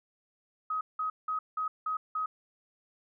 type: tone bursts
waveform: sine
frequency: 1264 Hz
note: D#6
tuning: 27 cents sharp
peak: -29 dBFS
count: 6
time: 0.7-2.26 s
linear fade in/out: 5 ms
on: 110 ms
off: 180 ms
effects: none